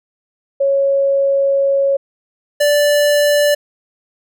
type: tone pair in turn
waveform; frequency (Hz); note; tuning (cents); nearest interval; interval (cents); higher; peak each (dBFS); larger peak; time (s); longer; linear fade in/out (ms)
sine / square; 552 / 585.1; C#5 / D5; -7 / -7; minor second; 100; second; -11; neither; 0.6-1.97 / 2.6-3.55; first; 10
effects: none